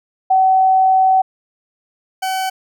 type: tone pair in turn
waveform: sine / 40% pulse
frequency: 758 / 758 Hz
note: F#5 / F#5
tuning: +42 / +42 cents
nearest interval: unison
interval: 0 cents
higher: neither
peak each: -9 / -17 dBFS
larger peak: first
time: 0.3-1.22 / 2.22-2.5 s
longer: first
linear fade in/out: 10 ms
effects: none